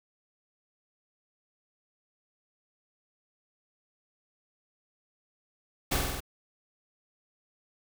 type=noise with echo; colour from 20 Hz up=pink; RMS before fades=-27 dBFS; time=5.91-5.97 s; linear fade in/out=10 ms; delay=47 ms; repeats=5; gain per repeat=-2 dB; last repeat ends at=6.205 s; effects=none